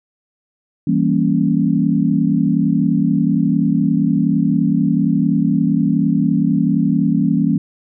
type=chord; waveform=sine; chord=E diminished seventh; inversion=none; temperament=equal; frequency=164.81 / 196 / 233.1 / 277.2 Hz; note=E3 / G3 / Bb3 / Db4; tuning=0 / 0 / 0 / 0 cents; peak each=-18 dBFS; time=0.87-7.58 s; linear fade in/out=5 ms; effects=none